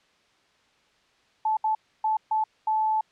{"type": "tone bursts at uneven times", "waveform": "sine", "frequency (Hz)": 870, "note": "A5", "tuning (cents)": -20, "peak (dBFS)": -21, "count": 5, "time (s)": [[1.45, 1.57], [1.64, 1.75], [2.04, 2.17], [2.31, 2.44], [2.67, 3.01]], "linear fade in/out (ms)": 5, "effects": ["white hiss -63 dBFS RMS until 3.11 s", "low-pass 4000 Hz 12 dB/octave"]}